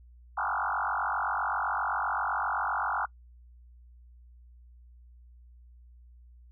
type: tone with frequency modulation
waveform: sine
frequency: 1108.7 Hz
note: C#6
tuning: in tune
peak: -27 dBFS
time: 0.37-3.06 s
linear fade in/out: 10 ms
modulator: 47.7 Hz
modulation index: 7.5
effects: noise-tail reverb RT60 0.1 s tail -24 dB re dry + added 60 Hz sine -51 dBFS peak until 6.51 s